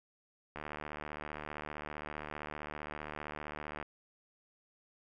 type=click train; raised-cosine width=0.5 ms; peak=-26 dBFS; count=247; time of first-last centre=0.56-3.827 s; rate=75.3 Hz; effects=none